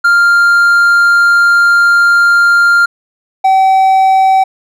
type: tone pair in turn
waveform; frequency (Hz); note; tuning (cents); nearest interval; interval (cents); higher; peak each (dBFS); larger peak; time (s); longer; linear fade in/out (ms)
triangle; 1396.9 / 765.6; F6 / G5; 0 / -41; minor seventh; 1041; first; -3; neither; 0.04-2.86 / 3.44-4.44; first; 10
effects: none